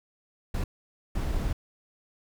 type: noise bursts at uneven times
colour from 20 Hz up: brown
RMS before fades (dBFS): -28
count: 2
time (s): 0.54-0.64 / 1.15-1.53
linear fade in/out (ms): 5
effects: none